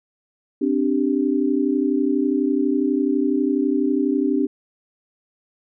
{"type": "chord", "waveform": "sine", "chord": "C suspended second", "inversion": "none", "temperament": "equal", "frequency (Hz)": [261.6, 293.7, 392], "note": ["C4", "D4", "G4"], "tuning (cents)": [0, 0, 0], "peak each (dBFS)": [-21, -20, -24], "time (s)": [0.61, 4.47], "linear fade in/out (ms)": 10, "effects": []}